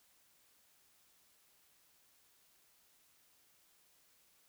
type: silence
effects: white hiss -70 dBFS RMS until 4.48 s